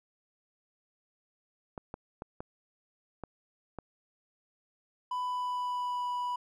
clicks, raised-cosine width 1 ms, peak -25 dBFS, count 6, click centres 1.778 / 1.941 / 2.221 / 2.405 / 3.237 / 3.787 s
triangle tone with pitch glide, 996 to 983.4 Hz, B5 to B5, +14 to -8 cents, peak -29 dBFS, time 5.11-6.36 s, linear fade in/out 5 ms, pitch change -22 cents, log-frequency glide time 5.24-6.08 s
effects none

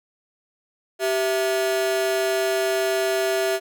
45% pulse ring-modulated tone, 523.3 Hz, C5, in tune, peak -17 dBFS, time 0.99-3.6 s, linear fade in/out 50 ms, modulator 136 Hz, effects none

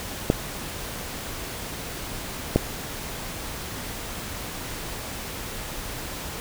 clicks, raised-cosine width 2 ms, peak -3 dBFS, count 2, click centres 0.301 / 2.56 s, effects pink hiss -34 dBFS RMS until 6.4 s

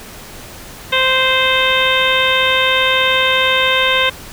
harmonic tone, 521 Hz, C5, 7 cents flat, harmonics 1 / 2 / 3 / 4 / 5 / 6 / 7, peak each -19 / -19 / -19 / -19 / -19 / -19 / -19 dBFS, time 0.92-4.1 s, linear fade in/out 10 ms, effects pink hiss -34 dBFS RMS until 4.32 s

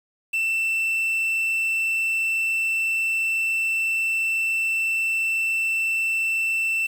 triangle tone with quantisation, 2673 Hz, E7, 23 cents sharp, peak -19 dBFS, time 0.33-6.87 s, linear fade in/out 10 ms, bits 7, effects none

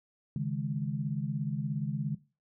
sine chord, C# suspended second, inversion none, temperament equal, 138.59 / 155.56 / 207.7 Hz, C#3 / D#3 / G#3, 0 / 0 / 0 cents, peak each -33 / -34 / -36 dBFS, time 0.36-2.15 s, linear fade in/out 2 ms, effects noise-tail reverb RT60 0.3 s tail -17 dB re dry

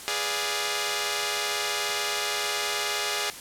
5% pulse chord, G# diminished seventh, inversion none, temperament equal, 415.3 / 493.9 / 587.3 / 698.5 Hz, G#4 / B4 / D5 / F5, 0 / 0 / 0 / 0 cents, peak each -18 / -24 / -21 / -22 dBFS, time 0.08-3.3 s, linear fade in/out 0 ms, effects white hiss -41 dBFS RMS until 3.4 s + low-pass 12000 Hz 12 dB/octave

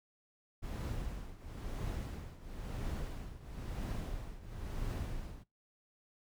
brown noise with tremolo, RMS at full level -37 dBFS, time 0.62-5.44 s, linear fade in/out 20 ms, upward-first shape triangle, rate 0.99 Hz, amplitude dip 85%, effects noise-tail reverb RT60 0.2 s tail -21 dB re dry

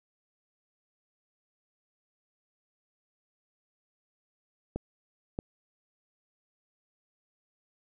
clicks, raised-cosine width 2 ms, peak -19 dBFS, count 2, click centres 4.76 / 5.389 s, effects none

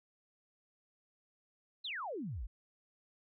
sine exponential sweep, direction down, 4261 to 40.94 Hz, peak -38 dBFS, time 1.84-2.47 s, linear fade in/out 10 ms, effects none

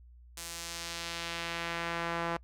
sawtooth tone with band-pass filter sweep, 168.8 Hz, E3, 41 cents sharp, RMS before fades -37 dBFS, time 0.37-2.37 s, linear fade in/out 5 ms, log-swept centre 8600 to 1100 Hz, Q 0.92, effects noise-tail reverb RT60 0.1 s tail -25 dB re dry + added 60 Hz sine -52 dBFS peak until 2.43 s

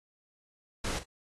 pink noise with echo, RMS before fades -34 dBFS, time 0.84-0.99 s, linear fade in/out 5 ms, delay 45 ms, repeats 1, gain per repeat -12 dB, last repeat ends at 1.035 s, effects low-pass 9000 Hz 12 dB/octave + AAC 32 kbps

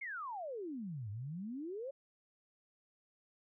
sine exponential two-way sweep, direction down then up, 2231 to 98 to 568 Hz, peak -40 dBFS, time 0.01-1.91 s, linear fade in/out 10 ms, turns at 1.1 s, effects none

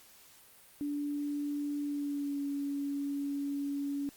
sine tone with pitch glide, 290 to 282.6 Hz, D4 to C#4, -22 to +34 cents, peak -32 dBFS, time 0.81-4.09 s, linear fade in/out 0 ms, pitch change -44 cents, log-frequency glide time 1.8-2.43 s, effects white hiss -58 dBFS RMS until 4.16 s + Opus 48 kbps

